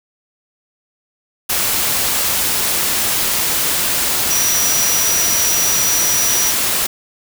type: tone in noise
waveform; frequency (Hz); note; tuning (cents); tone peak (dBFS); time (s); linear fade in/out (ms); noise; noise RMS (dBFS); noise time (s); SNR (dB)
sine; 5830; F#8; -26; -16; 4.3-6.51; 10; white; -17; 1.49-6.87; -2
effects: none